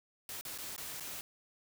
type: noise with dropouts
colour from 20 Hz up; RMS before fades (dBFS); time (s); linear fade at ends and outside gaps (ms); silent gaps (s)
white; -43; 0.29-1.21; 1; 0.411-0.451 / 0.578-0.585 / 0.763-0.779 / 0.999-1.006
effects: none